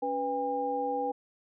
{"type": "tone cluster", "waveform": "sine", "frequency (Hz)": [280, 493.7, 806], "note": ["C#4", "B4", "G5"], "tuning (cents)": [18, -1, 48], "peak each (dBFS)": [-37, -32, -31], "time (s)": [0.02, 1.12], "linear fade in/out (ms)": 10, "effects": []}